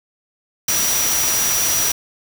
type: tone in noise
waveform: sine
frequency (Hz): 5820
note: F#8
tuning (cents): -29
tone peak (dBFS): -19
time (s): 0.68-1.92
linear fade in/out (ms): 5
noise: white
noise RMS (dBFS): -20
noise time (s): 0.68-1.92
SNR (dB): -2
effects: none